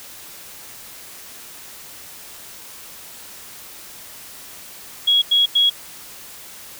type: tone bursts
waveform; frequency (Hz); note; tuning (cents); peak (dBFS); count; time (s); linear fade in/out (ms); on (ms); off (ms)
sine; 3322; G#7; 0; -12; 3; 5.07-5.7; 10; 150; 90
effects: white hiss -39 dBFS RMS until 6.79 s